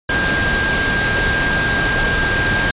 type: tone in noise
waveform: sine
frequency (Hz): 1602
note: G6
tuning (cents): +37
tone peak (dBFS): -17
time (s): 0.09-2.71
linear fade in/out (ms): 5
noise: pink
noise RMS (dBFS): -19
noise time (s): 0.09-2.71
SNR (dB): -1
effects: resampled to 8000 Hz